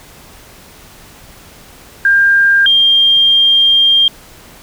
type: tone pair in turn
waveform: sine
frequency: 1600 / 3200 Hz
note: G6 / G7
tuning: +35 / +35 cents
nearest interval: octave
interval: 1200 cents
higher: second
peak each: -6 dBFS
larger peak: neither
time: 2.05-2.66 / 2.66-4.08 s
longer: second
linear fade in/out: 2 ms
effects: pink hiss -39 dBFS RMS until 4.62 s